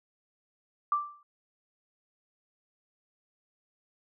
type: tone with exponential decay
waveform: sine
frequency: 1174.7 Hz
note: D6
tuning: in tune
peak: -21 dBFS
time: 0.92-1.23 s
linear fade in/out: 2 ms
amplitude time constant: 66 ms
effects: none